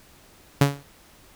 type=tone with exponential decay; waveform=sawtooth; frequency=141.1 Hz; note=C#3; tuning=31 cents sharp; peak=-8 dBFS; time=0.61-0.83 s; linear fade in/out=5 ms; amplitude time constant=47 ms; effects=pink hiss -53 dBFS RMS until 1.35 s